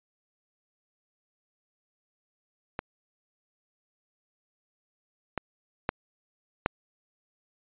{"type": "clicks", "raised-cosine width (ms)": 0.5, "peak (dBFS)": [-16, -14, -10, -8], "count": 4, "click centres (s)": [2.791, 5.377, 5.891, 6.661], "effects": ["resampled to 8000 Hz"]}